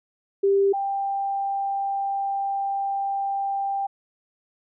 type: tone pair in turn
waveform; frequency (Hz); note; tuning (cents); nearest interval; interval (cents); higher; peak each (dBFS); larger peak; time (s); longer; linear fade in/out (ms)
sine; 395.2 / 790.4; G4 / G5; +14 / +14; octave; 1200; second; -16 / -23; first; 0.43-0.73 / 0.73-3.87; second; 10
effects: none

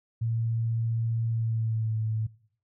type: tone with pitch glide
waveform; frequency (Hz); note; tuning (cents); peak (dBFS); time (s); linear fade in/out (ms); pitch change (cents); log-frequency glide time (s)
sine; 114.4 to 110.06; A#2 to A2; -32 to +1; -25; 0.21-2.27; 10; -67; 1.29-1.97
effects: noise-tail reverb RT60 0.6 s tail -22 dB re dry

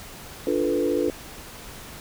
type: chord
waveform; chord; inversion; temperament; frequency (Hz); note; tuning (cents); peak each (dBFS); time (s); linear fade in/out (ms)
sine; B half-diminished seventh; first; equal; 293.7 / 349.2 / 440 / 493.9; D4 / F4 / A4 / B4; 0 / 0 / 0 / 0; -26; 0.47-1.1; 2
effects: pink hiss -41 dBFS RMS until 2 s

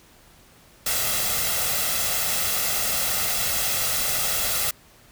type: noise with comb filter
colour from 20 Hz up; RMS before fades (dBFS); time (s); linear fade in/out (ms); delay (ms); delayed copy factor
white; -24; 0.86-4.71; 5; 1.5; +0.6
effects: pink hiss -53 dBFS RMS until 5.11 s

